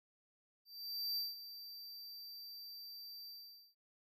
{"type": "tone with ADSR envelope", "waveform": "square", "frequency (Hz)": 4673, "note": "D8", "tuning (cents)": -9, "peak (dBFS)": -36, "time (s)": [0.65, 3.75], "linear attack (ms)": 520, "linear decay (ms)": 180, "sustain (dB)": -13, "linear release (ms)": 470, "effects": []}